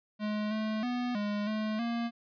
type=tone with pitch steps; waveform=square; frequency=211.3 / 216.8 / 246 / 206.7 / 215.6 / 234.1 Hz; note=G#3 / A3 / B3 / G#3 / A3 / A#3; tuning=+30 / -25 / -7 / -8 / -35 / +8 cents; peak=-31 dBFS; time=0.19-2.11 s; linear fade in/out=50 ms; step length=320 ms; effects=resampled to 11025 Hz